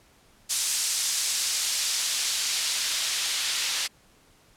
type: noise with band-pass filter sweep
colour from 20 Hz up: white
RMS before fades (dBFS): -27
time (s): 0.49-3.88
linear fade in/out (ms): 20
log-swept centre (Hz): 6600 to 3500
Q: 0.9
effects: pink hiss -59 dBFS RMS until 4.56 s + low-pass 12000 Hz 12 dB/octave